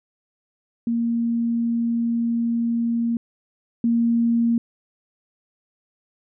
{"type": "tone pair in turn", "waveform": "sine", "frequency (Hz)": [233.1, 233.1], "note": ["A#3", "A#3"], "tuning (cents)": [0, 0], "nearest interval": "unison", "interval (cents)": 0, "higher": "neither", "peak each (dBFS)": [-19, -16], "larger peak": "second", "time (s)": [[0.87, 3.17], [3.84, 4.58]], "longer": "first", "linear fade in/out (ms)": 2, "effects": []}